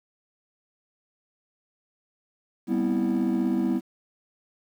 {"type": "chord", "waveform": "triangle", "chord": "C major seventh", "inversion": "second", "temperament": "just", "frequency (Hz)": [196.22, 245.3, 261.6, 327], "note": ["G3", "B3", "C4", "E4"], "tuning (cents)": [2, -12, 0, -14], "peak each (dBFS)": [-25, -23, -29, -24], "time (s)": [2.67, 3.81], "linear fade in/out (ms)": 50, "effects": ["tanh soft clip ceiling -15 dBFS", "9-bit"]}